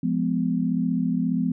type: chord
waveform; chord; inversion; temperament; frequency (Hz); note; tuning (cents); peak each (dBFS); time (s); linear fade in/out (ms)
sine; F diminished; none; just; 174.61 / 209.5 / 251.4; F3 / Ab3 / Cb4; 0 / +15 / +31; -25 / -27 / -24; 0.03-1.52; 5
effects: none